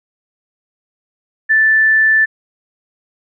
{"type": "tone", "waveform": "sine", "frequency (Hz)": 1760, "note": "A6", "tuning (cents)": 0, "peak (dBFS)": -8, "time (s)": [1.49, 2.26], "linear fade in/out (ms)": 20, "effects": []}